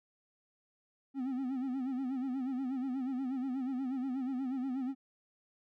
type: tone with vibrato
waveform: triangle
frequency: 260.6 Hz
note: C4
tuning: 7 cents flat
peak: -31 dBFS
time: 1.14-4.95 s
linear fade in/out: 50 ms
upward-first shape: sine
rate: 8.3 Hz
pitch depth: 95 cents each way
effects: none